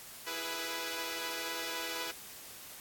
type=chord; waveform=5% pulse; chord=E major; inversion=none; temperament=equal with one note detuned; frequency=330.6 / 415.3 / 493.9 Hz; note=E4 / G#4 / B4; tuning=+5 / 0 / 0 cents; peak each=-30 / -33 / -27 dBFS; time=0.26-2.12 s; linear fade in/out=20 ms; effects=white hiss -49 dBFS RMS until 2.8 s + AAC 64 kbps